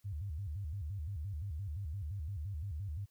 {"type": "tone with vibrato", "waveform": "sine", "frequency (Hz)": 86.8, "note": "F2", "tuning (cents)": -10, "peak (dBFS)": -37, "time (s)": [0.04, 3.06], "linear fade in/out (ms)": 20, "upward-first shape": "square", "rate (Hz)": 5.8, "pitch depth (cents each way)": 250, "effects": ["white hiss -75 dBFS RMS until 3.1 s"]}